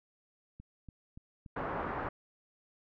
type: click train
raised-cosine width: 5 ms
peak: -36 dBFS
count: 5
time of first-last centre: 0.6-1.749 s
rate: 3.48 Hz
type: low-pass noise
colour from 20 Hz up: white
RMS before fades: -37 dBFS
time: 1.56-2.09 s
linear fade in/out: 5 ms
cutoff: 1400 Hz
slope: 24 dB/octave
effects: none